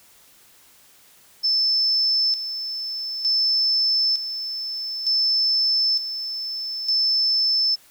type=tone with tremolo; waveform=sine; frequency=5274 Hz; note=E8; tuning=in tune; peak=-17 dBFS; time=1.43-7.76 s; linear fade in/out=20 ms; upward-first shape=square; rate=0.55 Hz; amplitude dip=65%; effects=white hiss -53 dBFS RMS until 7.9 s